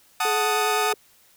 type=chord; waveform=sawtooth; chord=D# diminished; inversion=first; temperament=equal; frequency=740 / 880 / 1244.5 Hz; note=F#5 / A5 / D#6; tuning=0 / 0 / 0 cents; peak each=-22 / -23 / -21 dBFS; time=0.2-0.93 s; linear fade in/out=5 ms
type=tone with vibrato; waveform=sine; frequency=426.2 Hz; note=G#4; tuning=45 cents sharp; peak=-26 dBFS; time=0.25-0.94 s; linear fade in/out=2 ms; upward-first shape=sine; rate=9.8 Hz; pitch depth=26 cents each way
effects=white hiss -57 dBFS RMS until 1.36 s